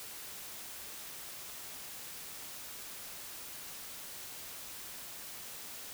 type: silence
effects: white hiss -46 dBFS RMS until 5.93 s